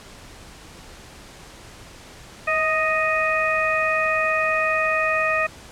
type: harmonic tone with a mistuned harmonic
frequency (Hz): 622.3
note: D#5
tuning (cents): 0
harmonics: 1 / 2 / 3 / 4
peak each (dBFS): -24 / -24 / -24 / -24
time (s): 2.47-5.47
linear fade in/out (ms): 10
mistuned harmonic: 1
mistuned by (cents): +36
effects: pink hiss -43 dBFS RMS until 5.71 s + low-pass 9000 Hz 12 dB/octave

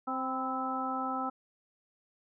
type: harmonic tone with a mistuned harmonic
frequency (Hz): 261.6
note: C4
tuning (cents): 0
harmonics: 1 / 2 / 3 / 4 / 5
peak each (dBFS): -37 / -43 / -36 / -41 / -35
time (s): 0.07-1.3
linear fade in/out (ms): 10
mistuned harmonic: 4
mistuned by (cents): -58
effects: none

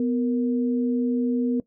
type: tone pair together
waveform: sine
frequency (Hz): 248.5 / 466.2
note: B3 / A#4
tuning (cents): +11 / 0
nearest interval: major seventh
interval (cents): 1089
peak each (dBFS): -21 / -28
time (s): 0-1.6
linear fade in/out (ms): 2
effects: noise-tail reverb RT60 0.1 s tail -18 dB re dry

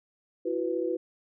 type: chord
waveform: sine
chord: E suspended second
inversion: none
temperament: equal with one note detuned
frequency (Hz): 335.2 / 370 / 493.9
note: E4 / F#4 / B4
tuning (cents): +29 / 0 / 0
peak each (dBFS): -31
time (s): 0.45-0.97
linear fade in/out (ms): 10
effects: none

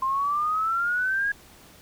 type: exponential sweep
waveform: sine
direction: up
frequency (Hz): 1046.5 to 1661.2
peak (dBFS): -22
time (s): 0.02-1.32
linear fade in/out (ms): 5
effects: pink hiss -51 dBFS RMS until 1.81 s

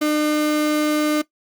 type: tone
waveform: 35% pulse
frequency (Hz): 302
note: D4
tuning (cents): +48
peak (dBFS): -15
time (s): 0.01-1.22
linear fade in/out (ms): 10
effects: noise-tail reverb RT60 0.1 s tail -18 dB re dry + Opus 48 kbps

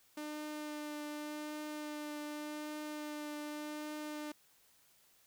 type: tone with vibrato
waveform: sawtooth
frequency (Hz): 300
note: D4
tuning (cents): +37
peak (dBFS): -37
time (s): 0.17-4.32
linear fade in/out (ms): 5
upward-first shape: triangle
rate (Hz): 0.86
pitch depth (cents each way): 16
effects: white hiss -68 dBFS RMS until 5.26 s

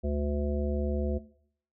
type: harmonic tone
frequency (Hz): 72.8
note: D2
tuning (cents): -15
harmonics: 1 / 3 / 5 / 7 / 9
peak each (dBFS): -29 / -34 / -36 / -37 / -39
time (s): 0.03-1.19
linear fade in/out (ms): 20
effects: noise-tail reverb RT60 0.6 s tail -18 dB re dry

